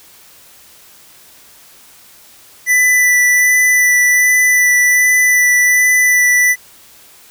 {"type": "tone with vibrato", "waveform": "square", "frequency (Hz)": 1984, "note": "B6", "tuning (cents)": 7, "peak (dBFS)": -9, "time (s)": [2.66, 6.56], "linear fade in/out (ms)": 50, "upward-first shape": "sine", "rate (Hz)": 1.3, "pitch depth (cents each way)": 11, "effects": ["white hiss -43 dBFS RMS until 7.3 s"]}